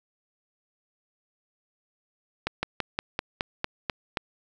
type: slowing click train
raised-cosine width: 0.3 ms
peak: -10 dBFS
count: 9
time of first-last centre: 2.47-4.172 s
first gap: 160 ms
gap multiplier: 1.08
effects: none